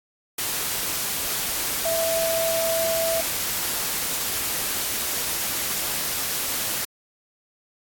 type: tone in noise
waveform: sine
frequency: 659.3 Hz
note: E5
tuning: in tune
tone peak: -22 dBFS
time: 1.85-3.21 s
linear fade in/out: 5 ms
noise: white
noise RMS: -26 dBFS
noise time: 0.38-6.85 s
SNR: +1 dB
effects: AAC 64 kbps